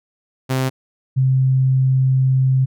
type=tone pair in turn; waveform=sawtooth / sine; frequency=130.81 / 131.42 Hz; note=C3 / C3; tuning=0 / +8 cents; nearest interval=unison; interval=8 cents; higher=second; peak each=-13 / -12 dBFS; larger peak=second; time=0.49-0.7 / 1.16-2.66 s; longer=second; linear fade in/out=20 ms; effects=none